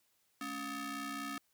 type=ring-modulated tone; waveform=sawtooth; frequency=493.9 Hz; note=B4; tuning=in tune; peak=-32 dBFS; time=0.41-1.38 s; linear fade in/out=2 ms; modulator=773 Hz; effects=white hiss -75 dBFS RMS until 1.53 s